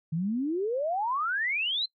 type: exponential sweep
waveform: sine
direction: up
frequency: 152.9 to 4176 Hz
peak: -26 dBFS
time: 0.12-1.86 s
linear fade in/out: 10 ms
effects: noise-tail reverb RT60 0.1 s tail -24 dB re dry

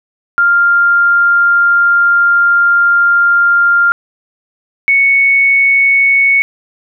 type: tone pair in turn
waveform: sine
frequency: 1396.9 / 2217 Hz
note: F6 / C#7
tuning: 0 / 0 cents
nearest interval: minor sixth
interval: 800 cents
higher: second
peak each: -6 dBFS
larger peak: neither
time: 0.38-3.92 / 4.88-6.42 s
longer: first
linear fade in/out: 0 ms
effects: none

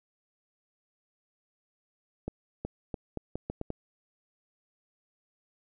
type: accelerating click train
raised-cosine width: 2 ms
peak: -20 dBFS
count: 8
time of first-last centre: 2.28-3.704 s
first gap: 370 ms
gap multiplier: 0.79
effects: none

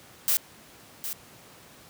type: noise with echo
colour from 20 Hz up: blue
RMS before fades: -23 dBFS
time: 0.28-0.37 s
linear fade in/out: 0 ms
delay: 760 ms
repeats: 1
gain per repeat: -10 dB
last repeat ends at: 1.13 s
effects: pink hiss -51 dBFS RMS until 1.89 s + high-pass 100 Hz 12 dB/octave

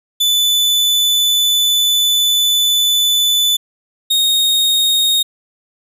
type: tone pair in turn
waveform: 40% pulse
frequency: 3494 / 3724 Hz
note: A7 / A#7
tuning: -13 / -2 cents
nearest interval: minor second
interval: 111 cents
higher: second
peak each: -10 dBFS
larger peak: neither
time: 0.2-3.57 / 4.1-5.23 s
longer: first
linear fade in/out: 10 ms
effects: none

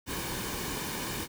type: noise with comb filter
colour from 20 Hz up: pink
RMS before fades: -35 dBFS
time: 0.06-1.28 s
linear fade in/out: 50 ms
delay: 1.5 ms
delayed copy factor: -0.5
effects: none

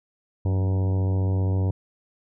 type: harmonic tone with a mistuned harmonic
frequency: 95.2 Hz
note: F#2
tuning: 50 cents sharp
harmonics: 1 / 2 / 3 / 4 / 5 / 6 / 7 / 8 / 9 / 10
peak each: -20 / -33 / -34 / -37 / -38 / -42 / -45 / -47 / -48 / -47 dBFS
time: 0.45-1.71 s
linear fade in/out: 5 ms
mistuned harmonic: 2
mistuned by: -76 cents
effects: none

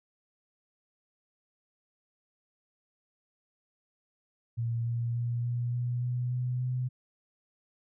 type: tone with pitch steps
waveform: sine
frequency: 116.5 / 117.85 / 119.22 / 120.61 / 122.01 / 123.43 / 124.86 / 126.31 Hz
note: A#2 / A#2 / A#2 / B2 / B2 / B2 / B2 / B2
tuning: -1 / +19 / +39 / -41 / -21 / -1 / +19 / +39 cents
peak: -28 dBFS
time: 4.57-6.89 s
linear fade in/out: 20 ms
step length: 290 ms
effects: none

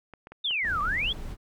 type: clicks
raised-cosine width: 0.5 ms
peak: -29 dBFS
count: 7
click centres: 0.137 / 0.271 / 0.32 / 0.509 / 0.651 / 0.807 / 0.854 s
type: exponential two-way sweep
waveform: sine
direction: down then up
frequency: 3729 to 1133 to 3502 Hz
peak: -25 dBFS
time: 0.44-1.13 s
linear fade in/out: 10 ms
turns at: 0.81 s
type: noise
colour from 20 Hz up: brown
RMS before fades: -36 dBFS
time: 0.62-1.37 s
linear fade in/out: 50 ms
effects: none

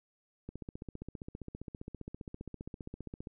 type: click train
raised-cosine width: 3 ms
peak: -29 dBFS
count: 43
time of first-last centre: 0.49-3.271 s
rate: 15.1 Hz
effects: none

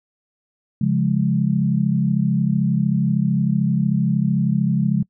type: chord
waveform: sine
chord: Db major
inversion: none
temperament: equal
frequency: 138.59 / 174.61 / 207.7 Hz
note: Db3 / F3 / Ab3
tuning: 0 / 0 / 0 cents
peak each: -20 dBFS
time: 0.81-5.03 s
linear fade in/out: 5 ms
effects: noise-tail reverb RT60 0.1 s tail -25 dB re dry

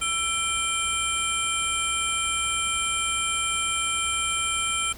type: tone cluster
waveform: sine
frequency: 1340 / 2364 / 3124 / 7540 / 9390 Hz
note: E6 / D7 / G7 / A#8 / D9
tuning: +28 / +11 / -7 / +19 / -1 cents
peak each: -30 dBFS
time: 0.01-4.93 s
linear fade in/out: 10 ms
effects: added 60 Hz sine -45 dBFS peak until 4.97 s + pink hiss -45 dBFS RMS until 4.97 s

